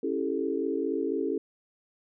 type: chord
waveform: sine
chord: A dominant seventh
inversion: first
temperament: just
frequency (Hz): 275 / 330 / 396 / 440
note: C#4 / E4 / G4 / A4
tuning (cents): -14 / +2 / +18 / 0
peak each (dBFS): -32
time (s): 0.03-1.38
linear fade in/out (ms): 5
effects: none